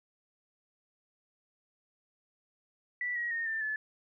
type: tone with pitch steps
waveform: sine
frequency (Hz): 1964 / 1902.6 / 1843.1 / 1785.5 / 1729.6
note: B6 / A#6 / A#6 / A6 / A6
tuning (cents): -10 / +35 / -20 / +25 / -30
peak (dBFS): -31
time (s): 3.01-3.76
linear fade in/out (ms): 2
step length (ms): 150
effects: none